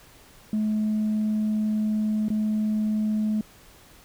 sine tone with dropouts, 214.4 Hz, A3, 45 cents flat, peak -20 dBFS, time 0.53-3.41 s, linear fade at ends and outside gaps 2 ms, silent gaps 2.284-2.302 s, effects tanh soft clip ceiling -19 dBFS + pink hiss -52 dBFS RMS until 4.04 s

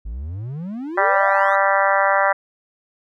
triangle exponential sweep, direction up, 49.27 to 1318.5 Hz, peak -24 dBFS, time 0.05-1.56 s, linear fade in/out 10 ms
harmonic tone, 196 Hz, G3, in tune, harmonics 3 / 4 / 5 / 6 / 7 / 8 / 9 / 10, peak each -20 / -21 / -22 / -23 / -23 / -24 / -25 / -25 dBFS, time 0.97-2.33 s, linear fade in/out 10 ms
effects none

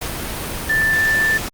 sine tone in noise, 1767 Hz, A6, 7 cents sharp, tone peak -14 dBFS, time 0.69-1.38 s, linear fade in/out 10 ms, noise pink, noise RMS -26 dBFS, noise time 0.01-1.49 s, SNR +9 dB, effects Opus 48 kbps

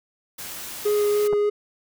white noise, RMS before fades -35 dBFS, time 0.38-1.28 s, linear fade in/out 10 ms
triangle tone with vibrato, 415.3 Hz, G#4, in tune, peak -16 dBFS, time 0.85-1.5 s, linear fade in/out 10 ms, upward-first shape sine, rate 3.3 Hz, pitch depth 9 cents each way
clicks, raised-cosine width 1 ms, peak -18 dBFS, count 2, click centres 1.328 / 1.334 s
effects none

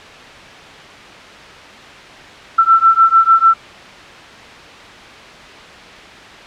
sine beating tone pair, 1335 / 1341.7 Hz, E6 / E6, +22 / +30 cents, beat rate 6.7 Hz, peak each -10 dBFS, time 2.58-3.54 s, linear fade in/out 10 ms, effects white hiss -35 dBFS RMS until 6.46 s + low-pass 3000 Hz 12 dB/octave

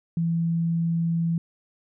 sine tone, 166.9 Hz, E3, 22 cents sharp, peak -21 dBFS, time 0.17-1.38 s, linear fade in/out 2 ms, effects none

